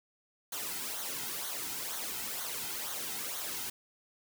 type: noise with flanger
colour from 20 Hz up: white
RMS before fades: -38 dBFS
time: 0.52-3.7 s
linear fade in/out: 5 ms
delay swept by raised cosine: 0.39 to 1.79 ms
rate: 2.1 Hz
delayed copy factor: -0.65
effects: none